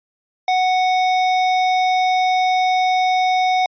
square tone, 740 Hz, F#5, in tune, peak -15 dBFS, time 0.48-3.66 s, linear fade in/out 2 ms, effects resampled to 11025 Hz

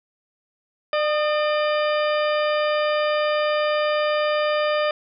harmonic tone with a mistuned harmonic, 600 Hz, D5, 37 cents sharp, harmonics 1 / 2 / 3 / 4 / 5 / 6 / 8, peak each -20 / -26 / -30 / -32 / -34 / -36 / -38 dBFS, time 0.93-4.91 s, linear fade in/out 2 ms, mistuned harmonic 2, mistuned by +40 cents, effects none

